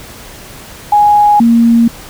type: tone pair in turn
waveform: sine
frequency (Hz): 830 / 232.4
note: G#5 / A#3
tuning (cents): -1 / -5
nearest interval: octave + minor seventh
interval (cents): 2204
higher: first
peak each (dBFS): -4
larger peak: neither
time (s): 0.92-1.4 / 1.4-1.88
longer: neither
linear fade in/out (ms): 5
effects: pink hiss -32 dBFS RMS until 2.09 s